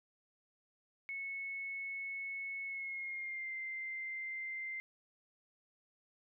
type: tone with pitch glide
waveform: sine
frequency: 2200 to 2086 Hz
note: C#7 to C7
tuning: -14 to -6 cents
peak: -39 dBFS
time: 1.09-4.8 s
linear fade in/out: 0 ms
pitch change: -92 cents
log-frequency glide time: 2.65-3.54 s
effects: none